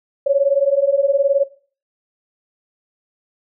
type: beating tone pair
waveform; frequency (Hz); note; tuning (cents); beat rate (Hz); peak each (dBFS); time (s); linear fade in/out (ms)
sine; 546 / 565; C#5 / C#5; -26 / +33; 19; -15; 0.26-1.44; 10
effects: noise-tail reverb RT60 0.4 s tail -18 dB re dry